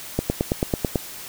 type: click train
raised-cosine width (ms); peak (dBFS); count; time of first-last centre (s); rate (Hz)
2; -6; 8; 0.19-0.958; 9.12
effects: white hiss -37 dBFS RMS until 1.28 s